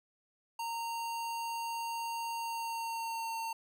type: tone with pitch glide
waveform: square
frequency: 924 to 909.2 Hz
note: A#5 to A#5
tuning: -16 to -43 cents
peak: -36 dBFS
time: 0.59-3.53 s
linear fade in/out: 5 ms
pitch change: -27 cents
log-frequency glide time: 2.36-3.36 s
effects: none